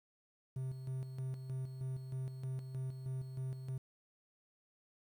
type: tone with tremolo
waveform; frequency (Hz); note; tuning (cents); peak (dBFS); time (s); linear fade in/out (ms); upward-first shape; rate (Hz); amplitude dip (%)
triangle; 130.81; C3; 0; -35; 0.56-3.78; 5; square; 3.2; 55
effects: 11-bit